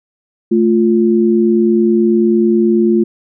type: tone pair together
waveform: sine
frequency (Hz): 220 / 349.2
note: A3 / F4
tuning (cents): 0 / 0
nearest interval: minor sixth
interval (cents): 800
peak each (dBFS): -11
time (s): 0.51-3.04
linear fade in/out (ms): 10
effects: none